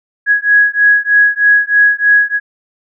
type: beating tone pair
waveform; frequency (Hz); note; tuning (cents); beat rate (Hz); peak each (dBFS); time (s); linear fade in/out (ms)
sine; 1664 / 1667.2; G#6 / G#6; +3 / +6; 3.2; -10; 0.26-2.4; 50
effects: none